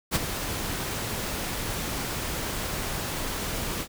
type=noise with ADSR envelope; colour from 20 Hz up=pink; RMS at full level=-22 dBFS; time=0.11-3.88 s; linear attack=43 ms; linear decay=26 ms; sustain=-9 dB; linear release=72 ms; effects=none